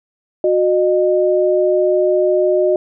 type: tone pair together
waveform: sine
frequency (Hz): 366.2 / 612.1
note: F#4 / D#5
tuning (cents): -18 / -28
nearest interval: major sixth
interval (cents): 890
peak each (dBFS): -14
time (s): 0.44-2.76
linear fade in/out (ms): 2
effects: none